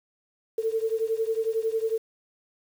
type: beating tone pair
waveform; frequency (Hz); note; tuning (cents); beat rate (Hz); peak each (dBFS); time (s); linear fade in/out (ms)
sine; 443 / 454; A4 / A#4; +12 / -46; 11; -26 / -28; 0.58-1.98; 5
effects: 8-bit